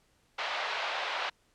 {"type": "band-pass noise", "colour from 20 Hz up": "pink", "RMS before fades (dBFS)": -34, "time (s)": [0.38, 1.3], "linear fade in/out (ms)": 10, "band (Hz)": [640, 3900], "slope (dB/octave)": 24, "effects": ["pink hiss -69 dBFS RMS until 1.54 s", "low-pass 10000 Hz 12 dB/octave"]}